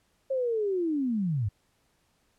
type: linear sweep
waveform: sine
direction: down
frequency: 543 to 92.5 Hz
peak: -25 dBFS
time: 0.3-1.49 s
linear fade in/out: 10 ms
effects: pink hiss -70 dBFS RMS until 2.38 s + low-pass 12000 Hz 12 dB/octave